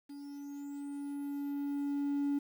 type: tone with level ramp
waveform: triangle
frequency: 284.1 Hz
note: C#4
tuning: 43 cents sharp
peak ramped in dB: -42 to -26 dBFS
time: 0.09-2.39 s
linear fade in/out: 10 ms
effects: tanh soft clip ceiling -24 dBFS + 10-bit